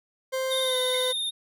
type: tone with pitch glide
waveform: 40% pulse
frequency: 523.3 to 507.2 Hz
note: C5 to B4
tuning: 0 to +46 cents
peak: -25 dBFS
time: 0.32-1.13 s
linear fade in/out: 20 ms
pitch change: -54 cents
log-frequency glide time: 0.61-0.77 s
type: tone with vibrato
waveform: square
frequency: 3661 Hz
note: A#7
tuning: 32 cents flat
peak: -27 dBFS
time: 0.5-1.31 s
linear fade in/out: 20 ms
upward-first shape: triangle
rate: 19 Hz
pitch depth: 45 cents each way
type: tone with exponential decay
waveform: sine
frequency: 2118 Hz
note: C7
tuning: 21 cents sharp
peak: -30 dBFS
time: 0.94-1.09 s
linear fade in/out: 2 ms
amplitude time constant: 31 ms
effects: none